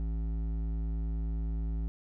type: tone with hard clipping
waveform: sine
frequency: 54.8 Hz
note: A1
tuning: 6 cents flat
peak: -32 dBFS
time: 0-1.88 s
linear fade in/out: 0 ms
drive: 10 dB
effects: none